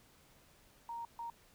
sine tone bursts at uneven times, 932.3 Hz, A#5, in tune, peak -40 dBFS, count 2, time 0.89-1.05 / 1.19-1.3 s, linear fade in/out 2 ms, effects pink hiss -65 dBFS RMS until 1.54 s

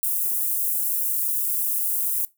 white high-pass noise, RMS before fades -24 dBFS, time 0.03-2.25 s, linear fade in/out 0 ms, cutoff 10000 Hz, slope 24 dB/octave, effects noise-tail reverb RT60 0.2 s tail -19 dB re dry

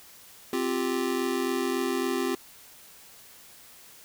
square chord, C suspended fourth, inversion none, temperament just, 261.6 / 348.8 / 392.4 Hz, C4 / F4 / G4, 0 / -2 / +2 cents, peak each -31 dBFS, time 0.53-2.35 s, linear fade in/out 2 ms, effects white hiss -51 dBFS RMS until 4.04 s

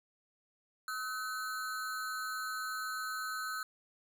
square ring-modulated tone, 1396.9 Hz, F6, in tune, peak -34 dBFS, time 0.88-3.63 s, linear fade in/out 2 ms, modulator 114 Hz, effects none

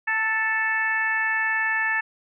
harmonic tone with a mistuned harmonic, 440 Hz, A4, in tune, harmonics 2 / 3 / 4 / 5 / 6, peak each -30 / -34 / -22 / -31 / -33 dBFS, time 0.07-2.01 s, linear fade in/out 10 ms, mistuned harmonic 2, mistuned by +21 cents, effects none

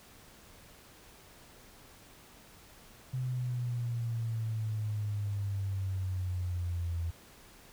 sine exponential sweep, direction down, 129.1 to 83.4 Hz, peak -31 dBFS, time 3.13-7.11 s, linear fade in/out 10 ms, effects pink hiss -56 dBFS RMS until 7.72 s

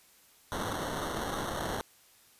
blue noise with sample-and-hold, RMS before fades -35 dBFS, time 0.52-1.81 s, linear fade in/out 0 ms, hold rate 2450 Hz, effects white hiss -61 dBFS RMS until 2.39 s + resampled to 32000 Hz

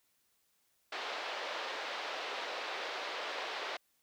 pink band-pass noise, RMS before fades -40 dBFS, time 0.92-3.77 s, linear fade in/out 5 ms, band 470 to 4300 Hz, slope 24 dB/octave, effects white hiss -75 dBFS RMS until 4.02 s

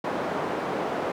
white band-pass noise, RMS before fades -29 dBFS, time 0.04-1.12 s, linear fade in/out 5 ms, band 220 to 770 Hz, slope 12 dB/octave, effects none

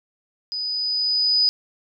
sine tone with level ramp, 4978 Hz, D#8, in tune, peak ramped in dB -25 to -14 dBFS, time 0.52-1.49 s, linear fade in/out 0 ms, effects none

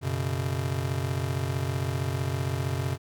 square chord, F# suspended fourth, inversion none, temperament just, 92.5 / 123.33 / 138.75 Hz, F#2 / B2 / C#3, 0 / -2 / +2 cents, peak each -32 dBFS, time 0.01-2.98 s, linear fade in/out 50 ms, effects none

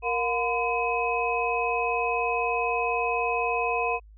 sine tone cluster, 467 / 719 / 1013 / 2543 Hz, A#4 / F#5 / B5 / D#7, +3 / -50 / +44 / +37 cents, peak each -29 dBFS, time 0.02-4 s, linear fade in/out 50 ms, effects added 52 Hz sine -47 dBFS peak until 4.17 s

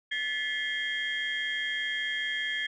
sine tone cluster, 1738 / 1971 / 2116 / 3233 Hz, A6 / B6 / C7 / G#7, -22 / -4 / +19 / -47 cents, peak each -31 / -37 / -36 / -33 dBFS, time 0.11-2.67 s, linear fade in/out 10 ms, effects tanh soft clip ceiling -22 dBFS

